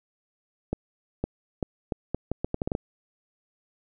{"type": "accelerating click train", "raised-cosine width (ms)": 2, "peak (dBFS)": -13, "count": 12, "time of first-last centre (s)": [0.73, 2.751], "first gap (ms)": 510, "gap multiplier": 0.76, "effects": []}